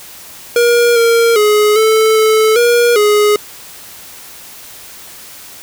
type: tone with pitch steps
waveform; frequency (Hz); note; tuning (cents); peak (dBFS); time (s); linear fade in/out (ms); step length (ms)
square; 475.2 / 463.6 / 420.6 / 439.1 / 436.3 / 476.9 / 417.6; A#4 / A#4 / G#4 / A4 / A4 / A#4 / G#4; +33 / -10 / +22 / -4 / -15 / +39 / +10; -8; 0.56-3.36; 2; 400
effects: white hiss -34 dBFS RMS until 5.62 s